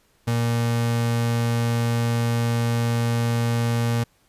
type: tone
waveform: 35% pulse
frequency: 117.4 Hz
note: A#2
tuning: 13 cents sharp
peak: -18 dBFS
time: 0.27-4.04 s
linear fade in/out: 10 ms
effects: pink hiss -62 dBFS RMS until 4.28 s + resampled to 32000 Hz